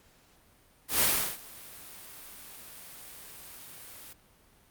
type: noise with ADSR envelope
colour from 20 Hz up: white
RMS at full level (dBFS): -23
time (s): 0.88-4.13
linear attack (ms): 130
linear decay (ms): 360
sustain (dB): -24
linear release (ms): 4
effects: pink hiss -62 dBFS RMS until 4.7 s + Opus 48 kbps